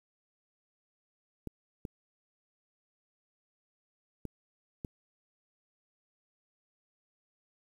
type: clicks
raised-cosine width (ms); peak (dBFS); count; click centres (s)
3; -25; 4; 1.473 / 1.852 / 4.253 / 4.848
effects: 9-bit